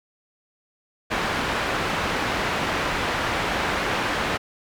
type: low-pass noise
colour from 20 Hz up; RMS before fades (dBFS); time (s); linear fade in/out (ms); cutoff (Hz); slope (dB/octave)
white; -25; 1.1-4.38; 20; 1900; 12
effects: none